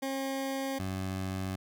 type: tone pair in turn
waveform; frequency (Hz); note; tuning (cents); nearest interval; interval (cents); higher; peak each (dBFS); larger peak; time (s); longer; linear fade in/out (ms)
20% pulse; 269.6 / 94.66; C#4 / F#2; -48 / +40; octave + tritone; 1812; first; -27 / -28; first; 0.02-0.79 / 0.79-1.56; neither; 10
effects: none